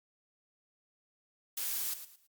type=noise with echo; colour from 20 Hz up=blue; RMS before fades=-35 dBFS; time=1.57-1.94 s; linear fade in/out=5 ms; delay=110 ms; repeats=3; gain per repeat=-11 dB; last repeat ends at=2.27 s; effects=Opus 48 kbps